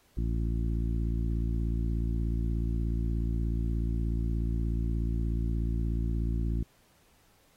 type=harmonic tone; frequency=56.7 Hz; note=A#1; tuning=47 cents flat; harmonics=1 / 2 / 3 / 4 / 5 / 6; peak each=-28 / -34 / -38 / -40 / -42 / -44 dBFS; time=0.17-6.63 s; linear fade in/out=5 ms; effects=pink hiss -65 dBFS RMS until 7.56 s + AAC 48 kbps